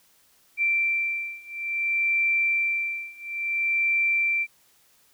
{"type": "beating tone pair", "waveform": "sine", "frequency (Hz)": [2349, 2349.58], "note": ["D7", "D7"], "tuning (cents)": [0, 0], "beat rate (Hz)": 0.58, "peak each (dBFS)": [-26, -25], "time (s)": [0.57, 4.47], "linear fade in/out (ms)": 50, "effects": ["white hiss -61 dBFS RMS until 5.13 s"]}